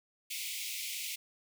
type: high-pass noise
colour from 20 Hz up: pink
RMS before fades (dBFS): -39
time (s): 0.3-1.16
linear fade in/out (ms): 10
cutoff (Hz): 2100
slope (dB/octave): 96
effects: none